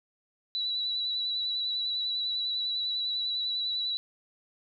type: tone with vibrato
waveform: sine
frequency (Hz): 3942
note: B7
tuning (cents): -4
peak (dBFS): -28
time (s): 0.55-3.97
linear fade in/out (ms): 0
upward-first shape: sine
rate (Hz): 10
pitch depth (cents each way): 23
effects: none